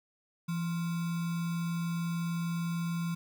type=tone with sample-and-hold; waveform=sine; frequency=169.2 Hz; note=E3; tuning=45 cents sharp; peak=-30 dBFS; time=0.48-3.15 s; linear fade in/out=10 ms; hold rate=1225 Hz; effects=none